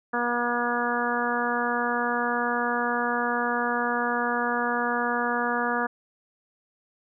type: harmonic tone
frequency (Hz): 240.3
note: B3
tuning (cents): -47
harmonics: 1 / 2 / 3 / 4 / 5 / 6 / 7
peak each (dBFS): -31 / -31 / -31 / -31 / -31 / -31 / -31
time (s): 0.13-5.87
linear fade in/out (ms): 10
effects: none